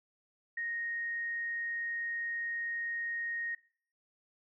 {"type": "tone", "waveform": "sine", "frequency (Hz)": 1864.7, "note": "A#6", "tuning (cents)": 0, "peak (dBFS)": -34, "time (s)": [0.57, 3.55], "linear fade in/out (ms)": 5, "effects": ["noise-tail reverb RT60 0.5 s tail -19 dB re dry"]}